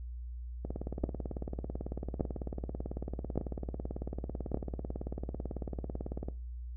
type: two click trains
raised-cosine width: 2 ms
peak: -16 / -24 dBFS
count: 4 / 103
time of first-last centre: 1.04-4.545 / 0.65-6.285 s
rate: 0.856 / 18.1 Hz
effects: noise-tail reverb RT60 0.3 s tail -18 dB re dry + added 60 Hz sine -39 dBFS peak until 6.76 s